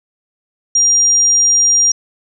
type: tone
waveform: sine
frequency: 5700 Hz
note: F8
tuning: 34 cents sharp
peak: -8 dBFS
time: 0.75-1.92 s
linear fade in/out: 5 ms
effects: none